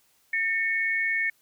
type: tone pair together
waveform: sine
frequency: 1811 / 2211 Hz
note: A6 / C#7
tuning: +49 / -5 cents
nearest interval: minor third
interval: 346 cents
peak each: -26 dBFS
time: 0.33-1.3 s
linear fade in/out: 5 ms
effects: white hiss -65 dBFS RMS until 1.41 s